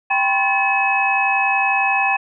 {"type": "tone cluster", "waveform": "sine", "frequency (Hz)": [787, 1002, 1073, 1730, 2560], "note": ["G5", "B5", "C6", "A6", "D#7"], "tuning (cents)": [7, 25, 43, -30, 49], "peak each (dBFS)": [-19, -26, -27, -24, -18], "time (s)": [0.1, 2.17], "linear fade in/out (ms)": 10, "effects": []}